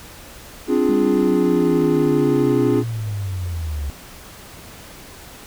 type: chord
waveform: triangle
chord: D half-diminished seventh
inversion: third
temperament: equal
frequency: 261.6 / 293.7 / 349.2 / 415.3 Hz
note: C4 / D4 / F4 / Ab4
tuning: 0 / 0 / 0 / 0 cents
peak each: -18 dBFS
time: 0.67-2.84 s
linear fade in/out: 50 ms
type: linear sweep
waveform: sine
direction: down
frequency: 206.1 to 68.4 Hz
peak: -22 dBFS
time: 0.89-3.9 s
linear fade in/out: 0 ms
effects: tanh soft clip ceiling -3 dBFS + pink hiss -40 dBFS RMS until 5.46 s